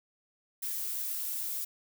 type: noise with high-pass filter sweep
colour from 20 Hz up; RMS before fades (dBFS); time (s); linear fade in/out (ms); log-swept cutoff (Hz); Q
violet; -35; 0.62-1.65; 10; 1400 to 590; 1.5
effects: none